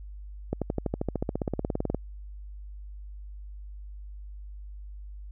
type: accelerating click train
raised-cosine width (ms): 2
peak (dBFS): -14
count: 23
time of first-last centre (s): 0.53-1.946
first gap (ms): 87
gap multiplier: 0.97
effects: added 50 Hz sine -39 dBFS peak until 5.31 s